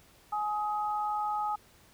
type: tone pair together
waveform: sine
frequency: 840.3 / 1259 Hz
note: G#5 / D#6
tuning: +20 / +20 cents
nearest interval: perfect fifth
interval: 700 cents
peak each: -30 / -34 dBFS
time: 0.32-1.56 s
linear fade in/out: 10 ms
effects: pink hiss -60 dBFS RMS until 1.93 s